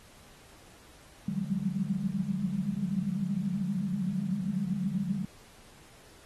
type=tone cluster; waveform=sine; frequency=148.5 / 177.7 / 185.3 / 198.1 / 205.9 Hz; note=D3 / F3 / F#3 / G3 / G#3; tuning=+20 / +30 / +3 / +18 / -15 cents; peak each=-37 / -37 / -33 / -35 / -34 dBFS; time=1.28-5.25 s; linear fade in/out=5 ms; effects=pink hiss -56 dBFS RMS until 6.25 s + AAC 32 kbps